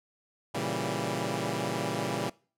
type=chord; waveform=10% pulse; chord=A# diminished seventh; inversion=none; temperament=equal; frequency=116.54 / 138.59 / 164.81 / 196 Hz; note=A#2 / C#3 / E3 / G3; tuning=0 / 0 / 0 / 0 cents; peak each=-27 dBFS; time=0.54-2.3 s; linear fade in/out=10 ms; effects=noise-tail reverb RT60 0.4 s tail -23 dB re dry + low-pass 12000 Hz 12 dB/octave